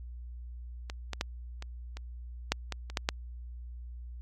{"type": "clicks", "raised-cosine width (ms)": 0.2, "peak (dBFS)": [-21, -17, -12, -24, -25, -8, -17, -25, -11, -8], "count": 10, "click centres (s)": [0.899, 1.133, 1.211, 1.624, 1.97, 2.52, 2.723, 2.9, 2.972, 3.089], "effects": ["added 60 Hz sine -40 dBFS peak until 4.21 s", "MP3 64 kbps"]}